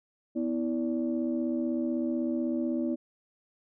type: tone cluster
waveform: sine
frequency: 248.6 / 324.6 / 579 Hz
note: B3 / E4 / D5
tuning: +12 / -27 / -25 cents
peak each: -29 / -30 / -37 dBFS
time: 0.35-2.96 s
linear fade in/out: 20 ms
effects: tanh soft clip ceiling -18 dBFS